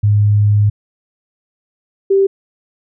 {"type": "tone pair in turn", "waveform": "sine", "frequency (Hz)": [103.83, 390.7], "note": ["G#2", "G4"], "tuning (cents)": [0, -6], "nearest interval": "octave + major seventh", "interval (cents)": 2294, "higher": "second", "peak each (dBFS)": -8, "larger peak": "neither", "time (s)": [[0.03, 0.7], [2.1, 2.27]], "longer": "first", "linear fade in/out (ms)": 10, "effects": []}